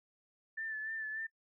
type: tone with vibrato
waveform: sine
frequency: 1760 Hz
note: A6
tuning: in tune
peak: -37 dBFS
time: 0.57-1.27 s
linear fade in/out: 10 ms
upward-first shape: sine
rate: 3.4 Hz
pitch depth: 34 cents each way
effects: noise-tail reverb RT60 0.1 s tail -23 dB re dry